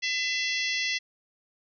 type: harmonic tone with a mistuned harmonic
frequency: 672 Hz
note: E5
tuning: 33 cents sharp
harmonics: 3 / 4 / 5 / 6 / 7 / 8 / 9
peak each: -30 / -32 / -34 / -36 / -37 / -38 / -39 dBFS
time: 0.02-0.99 s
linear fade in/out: 20 ms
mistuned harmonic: 6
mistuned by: +62 cents
effects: none